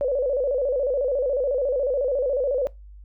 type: tone with vibrato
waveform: sine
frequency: 534 Hz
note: C5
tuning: 35 cents sharp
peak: -20 dBFS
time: 0.01-2.67 s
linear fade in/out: 0 ms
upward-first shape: square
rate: 14 Hz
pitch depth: 110 cents each way
effects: noise-tail reverb RT60 0.2 s tail -21 dB re dry + added 50 Hz sine -41 dBFS peak until 3.04 s